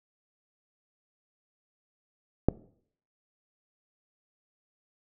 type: click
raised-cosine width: 2 ms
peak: -7 dBFS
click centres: 2.486 s
effects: noise-tail reverb RT60 0.6 s tail -20 dB re dry